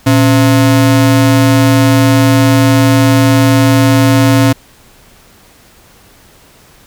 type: ring-modulated tone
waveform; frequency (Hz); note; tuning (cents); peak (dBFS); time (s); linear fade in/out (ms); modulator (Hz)
square; 196; G3; 0; -3; 0.06-4.53; 10; 78.3
effects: pink hiss -43 dBFS RMS until 6.86 s